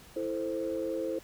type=chord; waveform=sine; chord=A minor; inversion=second; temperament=equal; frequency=329.6 / 440 / 523.3 Hz; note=E4 / A4 / C5; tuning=0 / 0 / 0 cents; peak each=-34 / -36 / -33 dBFS; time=0.16-1.19 s; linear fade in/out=5 ms; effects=tanh soft clip ceiling -22 dBFS + pink hiss -54 dBFS RMS until 1.23 s